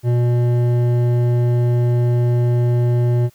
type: tone with hard clipping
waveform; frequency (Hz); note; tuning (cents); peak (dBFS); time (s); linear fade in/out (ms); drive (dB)
triangle; 121; B2; -35; -15; 0.03-3.3; 50; 14
effects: white hiss -55 dBFS RMS until 3.34 s